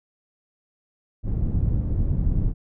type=low-pass noise; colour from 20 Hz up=pink; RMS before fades=-22 dBFS; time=1.23-2.54 s; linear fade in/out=50 ms; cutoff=150 Hz; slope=12 dB/octave; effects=none